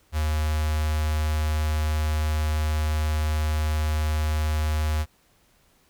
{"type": "tone with notch filter", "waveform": "square", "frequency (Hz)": 76.9, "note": "D#2", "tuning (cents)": -20, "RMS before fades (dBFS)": -24, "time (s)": [0.12, 5.06], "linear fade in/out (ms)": 50, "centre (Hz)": 300, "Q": 0.65, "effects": ["pink hiss -62 dBFS RMS until 5.89 s"]}